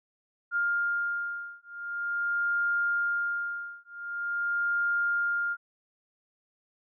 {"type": "beating tone pair", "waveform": "sine", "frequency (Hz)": [1405, 1405.45], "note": ["F6", "F6"], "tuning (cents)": [10, 11], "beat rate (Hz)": 0.45, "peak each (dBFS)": -30, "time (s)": [0.51, 5.57], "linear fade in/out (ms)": 50, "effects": []}